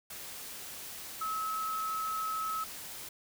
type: tone in noise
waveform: sine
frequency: 1291 Hz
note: E6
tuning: 37 cents flat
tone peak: -32 dBFS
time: 1.21-2.64 s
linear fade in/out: 5 ms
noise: white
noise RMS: -44 dBFS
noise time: 0.1-3.09 s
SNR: +9 dB
effects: none